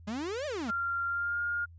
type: exponential two-way sweep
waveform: 45% pulse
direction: up then down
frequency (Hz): 199.5 to 626 to 199.5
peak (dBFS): -33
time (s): 0.07-0.71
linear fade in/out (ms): 10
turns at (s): 0.46
type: tone with pitch glide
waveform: sine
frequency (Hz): 1385 to 1417.4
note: F6 to F6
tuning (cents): -15 to +25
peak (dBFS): -29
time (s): 0.68-1.66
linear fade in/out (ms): 20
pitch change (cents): +40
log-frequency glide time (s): 1.07-1.41
effects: added 84 Hz sine -49 dBFS peak until 1.78 s + resampled to 16000 Hz